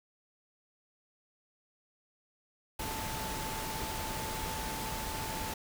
sine tone in noise, 880 Hz, A5, in tune, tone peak -41 dBFS, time 2.79-5.54 s, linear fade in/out 5 ms, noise pink, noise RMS -38 dBFS, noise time 2.79-5.54 s, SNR -6 dB, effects none

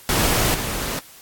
pink noise with level steps, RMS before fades -19 / -26 dBFS, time 0.09-0.99 s, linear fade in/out 0 ms, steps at 0.54 s, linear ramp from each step 5 ms, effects white hiss -45 dBFS RMS until 1.21 s + AAC 64 kbps

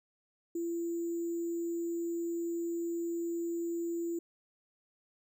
sine tone with sample-and-hold, 338.8 Hz, E4, 48 cents sharp, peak -32 dBFS, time 0.55-4.19 s, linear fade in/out 5 ms, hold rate 7350 Hz, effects none

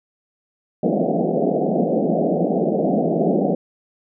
pink band-pass noise, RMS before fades -19 dBFS, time 0.83-3.55 s, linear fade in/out 5 ms, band 160 to 740 Hz, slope 96 dB/octave, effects none

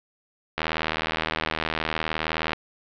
click train, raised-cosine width 0.3 ms, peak -8 dBFS, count 156, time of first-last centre 0.58-2.532 s, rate 79.4 Hz, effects low-pass 4000 Hz 12 dB/octave

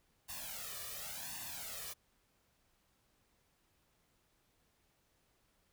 white noise with flanger, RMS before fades -45 dBFS, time 0.28-1.94 s, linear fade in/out 20 ms, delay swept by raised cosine 1.1 to 1.71 ms, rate 0.91 Hz, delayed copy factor +1, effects pink hiss -75 dBFS RMS until 5.72 s

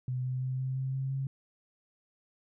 sine tone with pitch steps, 126.9 / 128.23 / 129.57 / 130.92 / 132.29 / 133.67 / 135.07 Hz, B2 / C3 / C3 / C3 / C3 / C3 / C#3, +47 / -35 / -17 / +1 / +19 / +37 / -45 cents, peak -30 dBFS, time 0.08-1.27 s, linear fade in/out 2 ms, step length 170 ms, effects none

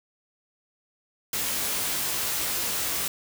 white noise with comb filter, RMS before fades -28 dBFS, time 1.33-3.08 s, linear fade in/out 2 ms, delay 19 ms, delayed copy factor +0.8, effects none

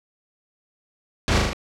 pink noise with echo, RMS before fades -20 dBFS, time 1.28-1.38 s, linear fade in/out 0 ms, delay 38 ms, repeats 4, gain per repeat -2 dB, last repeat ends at 1.532 s, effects low-pass 5000 Hz 12 dB/octave

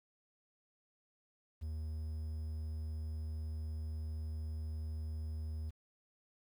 triangle tone with quantisation, 78.1 Hz, D#2, 7 cents sharp, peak -36 dBFS, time 1.61-5.71 s, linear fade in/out 20 ms, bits 11, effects none

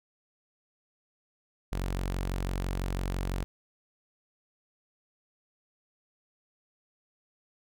sawtooth tone, 46 Hz, F#1, 9 cents flat, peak -26 dBFS, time 1.72-3.44 s, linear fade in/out 0 ms, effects none

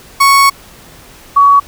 35% pulse / sine tone pair in turn, 1108.7 / 1127.4 Hz, C#6 / C#6, 0 / +29 cents, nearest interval unison, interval 29 cents, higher second, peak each -3 dBFS, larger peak neither, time 0.2-0.5 / 1.36-1.6 s, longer first, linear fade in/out 10 ms, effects pink hiss -38 dBFS RMS until 1.67 s

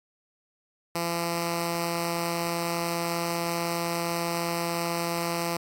5% pulse tone with notch filter, 169.9 Hz, F3, 47 cents flat, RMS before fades -29 dBFS, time 0.95-5.57 s, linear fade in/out 5 ms, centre 1600 Hz, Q 1.5, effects AAC 64 kbps

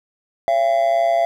triangle tone with amplitude modulation, 678 Hz, E5, 49 cents sharp, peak -9 dBFS, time 0.48-1.25 s, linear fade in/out 0 ms, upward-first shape sine, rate 123 Hz, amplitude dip 70%, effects none

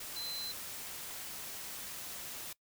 sine tone in noise, 4066 Hz, B7, 50 cents sharp, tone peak -39 dBFS, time 0.16-0.52 s, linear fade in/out 5 ms, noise white, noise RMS -44 dBFS, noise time 0-2.53 s, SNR +2 dB, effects noise-tail reverb RT60 0.1 s tail -21 dB re dry

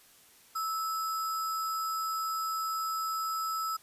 sine tone with sample-and-hold, 1309 Hz, E6, 13 cents flat, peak -30 dBFS, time 0.55-3.77 s, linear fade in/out 10 ms, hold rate 6300 Hz, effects white hiss -59 dBFS RMS until 3.82 s + resampled to 32000 Hz

